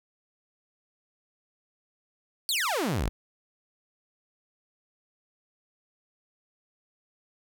sawtooth exponential sweep, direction down, 4677 to 38.89 Hz, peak -22 dBFS, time 2.49-3.09 s, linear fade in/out 0 ms, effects none

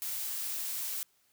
blue noise, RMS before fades -36 dBFS, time 0.02-1.03 s, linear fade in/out 0 ms, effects white hiss -70 dBFS RMS until 1.32 s

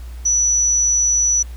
sine tone, 5920 Hz, F#8, in tune, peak -13 dBFS, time 0.25-1.43 s, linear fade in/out 10 ms, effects added 60 Hz sine -29 dBFS peak until 1.56 s + pink hiss -47 dBFS RMS until 1.56 s

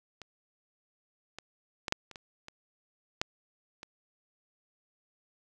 clicks, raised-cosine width 0.2 ms, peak -27 / -24 / -16 / -9 / -29 / -26 / -27 / -11 / -26 dBFS, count 9, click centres 0.217 / 1.386 / 1.882 / 1.924 / 2.113 / 2.158 / 2.484 / 3.215 / 3.831 s, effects none

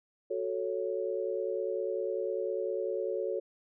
sine chord, F# minor, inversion none, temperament equal, 370 / 440 / 554.4 Hz, F#4 / A4 / C#5, 0 / 0 / 0 cents, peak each -35 / -34 / -35 dBFS, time 0.3-3.4 s, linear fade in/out 10 ms, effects none

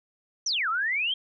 sine exponential two-way sweep, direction down then up, 6272 to 1244.5 to 3260 Hz, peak -24 dBFS, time 0.46-1.14 s, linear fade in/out 5 ms, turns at 0.69 s, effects none

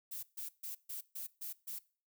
violet noise bursts, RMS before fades -43 dBFS, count 7, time 0.11-1.79 s, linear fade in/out 10 ms, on 120 ms, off 140 ms, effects noise-tail reverb RT60 0.4 s tail -21 dB re dry

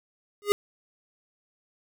square tone with exponential growth, 410.8 Hz, G#4, 19 cents flat, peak -15 dBFS, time 0.42-0.52 s, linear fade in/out 0 ms, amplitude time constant 21 ms, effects none

